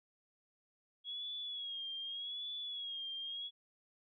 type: tone with vibrato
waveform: sine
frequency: 3320 Hz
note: G#7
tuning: 1 cent flat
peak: -40 dBFS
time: 1.04-3.51 s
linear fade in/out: 50 ms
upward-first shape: sine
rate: 0.84 Hz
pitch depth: 70 cents each way
effects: none